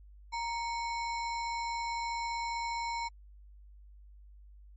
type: tone with sample-and-hold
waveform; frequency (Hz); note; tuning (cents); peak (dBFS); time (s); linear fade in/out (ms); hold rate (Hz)
sine; 932.3; A#5; 0; -32; 0.32-3.09; 20; 3150
effects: added 50 Hz sine -51 dBFS peak until 4.76 s + MP3 32 kbps